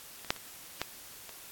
clicks, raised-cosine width 0.2 ms, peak -27 / -8 / -27 / -14 / -27 dBFS, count 5, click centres 0.247 / 0.305 / 0.363 / 0.816 / 1.293 s, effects white hiss -49 dBFS RMS until 1.51 s + AAC 64 kbps

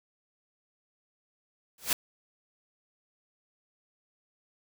white noise with exponential growth, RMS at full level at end -22 dBFS, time 1.78-1.93 s, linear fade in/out 2 ms, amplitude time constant 32 ms, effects none

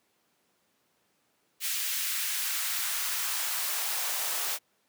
white noise with high-pass filter sweep, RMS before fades -31 dBFS, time 1.6-4.59 s, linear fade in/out 50 ms, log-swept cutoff 2200 to 580 Hz, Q 1.1, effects pink hiss -71 dBFS RMS until 4.88 s + high-pass 200 Hz 12 dB/octave

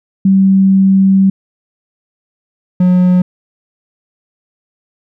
sine / triangle tone pair in turn, 192.8 / 181 Hz, G3 / F#3, -28 / -38 cents, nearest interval minor second, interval 110 cents, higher first, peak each -5 / -4 dBFS, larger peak second, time 0.25-1.3 / 2.8-3.22 s, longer first, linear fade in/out 5 ms, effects none

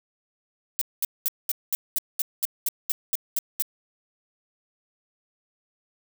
violet noise bursts, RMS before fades -24 dBFS, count 13, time 0.79-3.622 s, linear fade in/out 0 ms, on 24 ms, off 210 ms, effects none

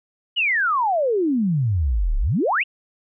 sine exponential two-way sweep, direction down then up, 3017 to 32.24 to 3017 Hz, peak -17 dBFS, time 0.36-2.64 s, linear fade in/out 20 ms, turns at 2.18 s, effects none

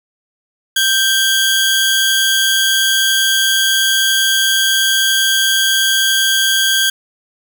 sawtooth tone pair together, 1568 / 3327 Hz, G6 / G#7, 0 / +2 cents, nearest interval octave + minor second, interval 1302 cents, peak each -11 dBFS, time 0.76-6.9 s, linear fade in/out 5 ms, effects none

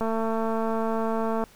click train, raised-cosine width 1 ms, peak -15 dBFS, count 321, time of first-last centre 0.01-1.439 s, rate 224 Hz, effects pink hiss -54 dBFS RMS until 1.55 s

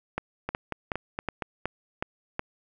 two click trains, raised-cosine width 0.5 ms, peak -13 / -15 dBFS, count 7 / 5, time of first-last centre 0.18-2.394 / 0.49-1.422 s, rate 2.71 / 4.29 Hz, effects none

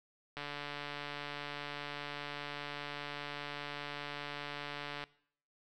click train, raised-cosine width 0.3 ms, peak -25 dBFS, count 678, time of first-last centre 0.37-5.039 s, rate 145 Hz, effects noise-tail reverb RT60 0.6 s tail -20 dB re dry

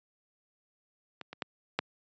clicks, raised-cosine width 0.3 ms, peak -24 / -26 / -16 / -11 dBFS, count 4, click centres 1.213 / 1.33 / 1.422 / 1.79 s, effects high-pass 150 Hz 12 dB/octave + resampled to 16000 Hz

